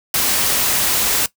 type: noise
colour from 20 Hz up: white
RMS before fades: -17 dBFS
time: 0.14-1.26 s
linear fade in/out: 2 ms
effects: noise-tail reverb RT60 0.1 s tail -18 dB re dry